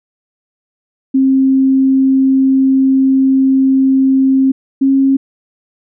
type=tone pair in turn; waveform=sine; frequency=266.4 / 270.4 Hz; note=C4 / C#4; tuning=+31 / -43 cents; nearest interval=unison; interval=26 cents; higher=second; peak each=-7 dBFS; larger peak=neither; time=1.14-4.52 / 4.81-5.17 s; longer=first; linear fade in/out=10 ms; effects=none